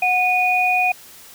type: tone pair together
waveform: sine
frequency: 732 / 2464 Hz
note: F#5 / D#7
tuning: -19 / -17 cents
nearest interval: octave + major sixth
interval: 2102 cents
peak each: -18 / -17 dBFS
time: 0.02-0.92 s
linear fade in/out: 5 ms
effects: white hiss -43 dBFS RMS until 1.34 s